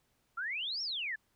sine exponential two-way sweep, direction up then down, 1317 to 5640 to 1664 Hz, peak -34 dBFS, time 0.37-1.16 s, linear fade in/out 10 ms, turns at 0.82 s, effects pink hiss -75 dBFS RMS until 1.35 s

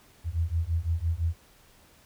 sine beating tone pair, 80.2 / 86.1 Hz, E2 / F2, -47 / -24 cents, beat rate 5.9 Hz, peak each -28 dBFS, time 0.24-1.36 s, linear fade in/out 50 ms, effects pink hiss -58 dBFS RMS until 2.05 s

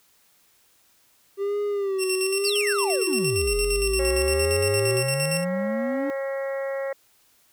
triangle tone with vibrato, 392.7 Hz, G4, 3 cents sharp, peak -21 dBFS, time 1.37-5.04 s, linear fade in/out 50 ms, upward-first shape sine, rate 1 Hz, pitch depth 82 cents each way
15% pulse tone with tremolo, 2721 Hz, F7, 46 cents flat, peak -17 dBFS, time 1.98-5.45 s, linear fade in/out 50 ms, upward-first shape square, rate 8.7 Hz, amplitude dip 60%
triangle exponential two-way sweep, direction down then up, 4978 to 41.24 to 292.2 Hz, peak -24 dBFS, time 2.45-6.1 s, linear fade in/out 0 ms, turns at 3.57 s
harmonic tone, 272.4 Hz, C#4, 30 cents flat, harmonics 2 / 3 / 4 / 5 / 6 / 7 / 8, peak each -26 / -41 / -43 / -43 / -46 / -38 / -46 dBFS, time 3.99-6.93 s, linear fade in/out 5 ms
effects white hiss -61 dBFS RMS until 7.52 s

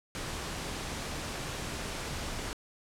pink noise, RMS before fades -37 dBFS, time 0.15-2.53 s, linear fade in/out 0 ms, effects low-pass 9000 Hz 12 dB/octave

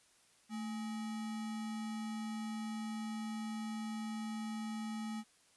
sine tone with sample-and-hold, 220 Hz, A3, in tune, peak -38 dBFS, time 0.49-5.24 s, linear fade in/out 50 ms, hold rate 1050 Hz, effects white hiss -68 dBFS RMS until 5.56 s + resampled to 24000 Hz

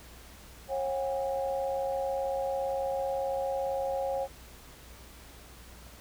sine tone cluster, 543 / 731 / 809 Hz, C#5 / F#5 / G#5, -36 / -21 / -46 cents, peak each -30 / -37 / -36 dBFS, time 0.68-4.28 s, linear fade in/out 50 ms, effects added 60 Hz sine -52 dBFS peak until 6 s + pink hiss -52 dBFS RMS until 6 s

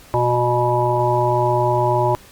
harmonic tone, 121.9 Hz, B2, 22 cents flat, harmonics 1 / 3 / 5 / 7 / 8, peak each -21 / -21 / -21 / -21 / -21 dBFS, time 0.14-2.15 s, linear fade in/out 0 ms, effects pink hiss -45 dBFS RMS until 2.31 s + Opus 48 kbps

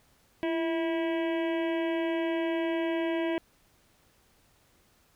harmonic tone with a mistuned harmonic, 325.3 Hz, E4, 23 cents flat, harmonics 1 / 2 / 3 / 5 / 6 / 7 / 8 / 9 / 10, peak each -28 / -33 / -40 / -43 / -43 / -44 / -47 / -48 / -50 dBFS, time 0.43-3.38 s, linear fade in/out 0 ms, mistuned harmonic 1, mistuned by +52 cents, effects pink hiss -65 dBFS RMS until 5.15 s

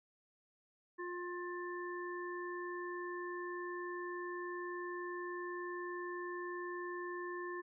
harmonic tone, 353.9 Hz, F4, 23 cents sharp, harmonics 1 / 3 / 5, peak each -42 / -46 / -47 dBFS, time 0.98-7.62 s, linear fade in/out 20 ms, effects none

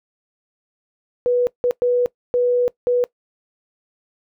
sine tone bursts at uneven times, 490 Hz, B4, 14 cents flat, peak -14 dBFS, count 5, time 1.26-1.47 / 1.64-1.71 / 1.82-2.06 / 2.34-2.68 / 2.87-3.04 s, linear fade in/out 0 ms, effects noise-tail reverb RT60 0.1 s tail -21 dB re dry

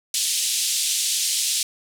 white band-pass noise, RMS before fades -23 dBFS, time 0.14-1.63 s, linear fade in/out 2 ms, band 3000 to 9700 Hz, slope 24 dB/octave, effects none

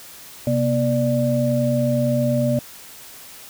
sine tone cluster, 130.8 / 239.4 / 590 Hz, C3 / A#3 / D5, 0 / +46 / +8 cents, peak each -21 dBFS, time 0.47-2.59 s, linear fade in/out 2 ms, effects white hiss -41 dBFS RMS until 3.49 s

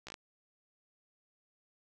slowing click train, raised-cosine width 0.2 ms, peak -27 dBFS, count 5, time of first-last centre 0.07-0.142 s, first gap 15 ms, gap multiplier 1.12, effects none

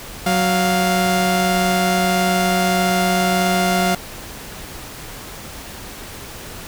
sawtooth tone pair together, 185.41 / 700 Hz, F#3 / F5, +4 / +4 cents, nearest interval octave + major seventh, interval 2300 cents, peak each -14 dBFS, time 0.26-3.95 s, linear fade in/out 5 ms, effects pink hiss -34 dBFS RMS until 6.67 s

